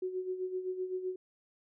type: tone with tremolo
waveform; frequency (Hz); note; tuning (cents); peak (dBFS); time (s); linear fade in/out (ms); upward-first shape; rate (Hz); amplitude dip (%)
sine; 370; F#4; 0; -31; 0.02-1.16; 5; sine; 7.8; 65
effects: none